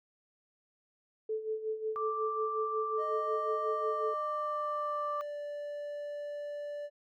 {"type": "tone with tremolo", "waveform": "sine", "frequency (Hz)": 436.9, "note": "A4", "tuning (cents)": -12, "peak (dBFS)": -30, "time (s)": [1.29, 4.14], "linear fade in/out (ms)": 5, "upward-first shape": "sine", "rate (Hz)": 5.5, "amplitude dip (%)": 70}
{"type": "tone", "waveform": "sine", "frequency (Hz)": 1174.7, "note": "D6", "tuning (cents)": 0, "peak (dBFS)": -33, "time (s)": [1.96, 5.21], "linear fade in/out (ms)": 0}
{"type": "tone with pitch glide", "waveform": "triangle", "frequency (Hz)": [619, 584.3], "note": ["D#5", "D5"], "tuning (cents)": [-9, -9], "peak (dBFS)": -35, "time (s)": [2.97, 6.9], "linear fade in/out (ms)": 50, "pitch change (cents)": -100, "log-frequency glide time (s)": [3.71, 5.39]}
{"effects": []}